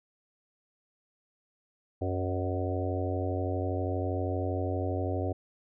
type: harmonic tone with a mistuned harmonic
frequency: 92.5 Hz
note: F#2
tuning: in tune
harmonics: 1 / 3 / 4 / 5 / 6 / 7 / 8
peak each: -31 / -36 / -37 / -38 / -39 / -39 / -40 dBFS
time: 2.01-5.33 s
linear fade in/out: 10 ms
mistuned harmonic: 7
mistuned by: -32 cents
effects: none